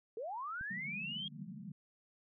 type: linear sweep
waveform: sine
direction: up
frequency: 415.3 to 3277 Hz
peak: -39 dBFS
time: 0.17-1.28 s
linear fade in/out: 2 ms
type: click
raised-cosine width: 5 ms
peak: -38 dBFS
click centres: 0.611 s
type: band-pass noise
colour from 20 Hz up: pink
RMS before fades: -48 dBFS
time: 0.7-1.72 s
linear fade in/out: 5 ms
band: 140 to 230 Hz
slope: 96 dB/octave
effects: none